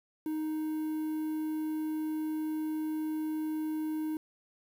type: tone with quantisation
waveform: triangle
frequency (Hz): 311.1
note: D#4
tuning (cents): 0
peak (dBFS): -29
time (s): 0.26-4.17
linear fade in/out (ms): 2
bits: 9
effects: none